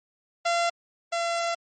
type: tone pair in turn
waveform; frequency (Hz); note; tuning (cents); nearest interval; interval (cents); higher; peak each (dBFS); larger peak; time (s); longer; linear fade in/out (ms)
sawtooth; 685 / 679.9; F5 / F5; -34 / -47; unison; 13; first; -18 / -21; first; 0.45-0.7 / 1.12-1.55; second; 10
effects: MP3 32 kbps